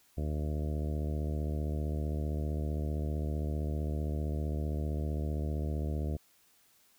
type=harmonic tone; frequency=75.4 Hz; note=D2; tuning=46 cents sharp; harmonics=1 / 2 / 3 / 4 / 5 / 6 / 7 / 8 / 9; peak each=-32 / -38 / -42 / -44 / -46 / -48 / -49 / -50 / -51 dBFS; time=0.17-6.17 s; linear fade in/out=10 ms; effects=white hiss -66 dBFS RMS until 6.98 s